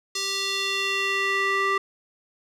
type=tone with band-pass filter sweep; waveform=square; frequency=392 Hz; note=G4; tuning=in tune; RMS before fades=-25 dBFS; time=0.15-1.78 s; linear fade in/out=5 ms; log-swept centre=5100 to 1500 Hz; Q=1.9; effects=none